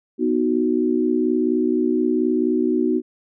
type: chord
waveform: sine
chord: B major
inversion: none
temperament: equal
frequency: 246.9 / 311.1 / 370 Hz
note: B3 / D#4 / F#4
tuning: 0 / 0 / 0 cents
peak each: -21 dBFS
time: 0.18-3.02 s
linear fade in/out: 50 ms
effects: none